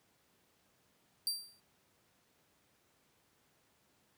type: tone with exponential decay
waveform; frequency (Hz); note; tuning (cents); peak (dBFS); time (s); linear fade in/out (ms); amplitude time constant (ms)
sawtooth; 4704; D8; +2; -27; 1.27-1.6; 1; 71
effects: pink hiss -72 dBFS RMS until 4.17 s + high-pass 100 Hz 12 dB/octave